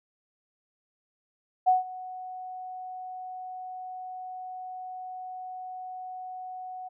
sine tone with ADSR envelope, 740 Hz, F#5, in tune, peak -16 dBFS, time 1.66-6.89 s, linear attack 23 ms, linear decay 150 ms, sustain -20 dB, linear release 16 ms, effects none

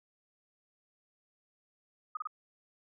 sine tone bursts, 1244.5 Hz, D#6, in tune, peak -33 dBFS, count 3, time 2.15-2.273 s, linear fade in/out 5 ms, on 21 ms, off 30 ms, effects none

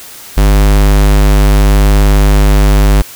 square tone, 50.4 Hz, G1, 49 cents sharp, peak -5 dBFS, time 0.37-3.02 s, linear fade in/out 5 ms, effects white hiss -31 dBFS RMS until 3.15 s

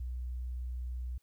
sine tone, 61.74 Hz, B1, in tune, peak -35 dBFS, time 0-1.18 s, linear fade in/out 5 ms, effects white hiss -75 dBFS RMS until 1.22 s

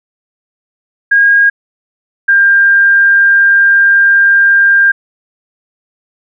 sine tone pair in turn, 1629 / 1597.3 Hz, G#6 / G6, -34 / +32 cents, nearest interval unison, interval 34 cents, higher first, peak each -4 dBFS, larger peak neither, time 1.11-1.5 / 2.28-4.92 s, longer second, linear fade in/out 10 ms, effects none

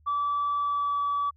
sine tone with pitch glide, 1155 to 1147 Hz, D6 to D6, -29 to -41 cents, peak -23 dBFS, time 0.06-1.31 s, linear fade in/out 20 ms, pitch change -12 cents, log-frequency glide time 0.57-1.01 s, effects tanh soft clip ceiling -21 dBFS + added 76 Hz sine -57 dBFS peak until 1.36 s

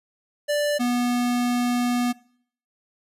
square tone pair in turn, 587.3 / 243.9 Hz, D5 / B3, 0 / -21 cents, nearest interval octave + minor third, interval 1521 cents, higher first, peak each -21 dBFS, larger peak neither, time 0.48-0.79 / 0.79-2.13 s, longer second, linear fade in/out 20 ms, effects noise-tail reverb RT60 0.6 s tail -22 dB re dry + resampled to 32000 Hz

